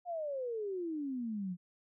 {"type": "exponential sweep", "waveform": "sine", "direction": "down", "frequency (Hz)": [724, 172.5], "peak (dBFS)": -35, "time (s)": [0.05, 1.57], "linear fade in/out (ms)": 50, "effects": []}